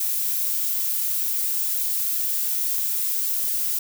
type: noise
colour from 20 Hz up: violet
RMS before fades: -24 dBFS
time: 0-3.79 s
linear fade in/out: 5 ms
effects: none